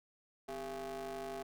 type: ring-modulated tone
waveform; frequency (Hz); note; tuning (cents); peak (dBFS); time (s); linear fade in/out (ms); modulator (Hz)
35% pulse; 141.2; C#3; +32; -36; 0.48-1.43; 10; 539
effects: none